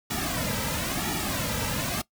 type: noise with flanger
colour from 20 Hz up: pink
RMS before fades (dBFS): -29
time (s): 0.1-2.02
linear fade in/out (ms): 10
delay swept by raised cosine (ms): 1.9 to 2.8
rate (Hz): 0.99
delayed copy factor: -0.8
effects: noise-tail reverb RT60 0.1 s tail -20 dB re dry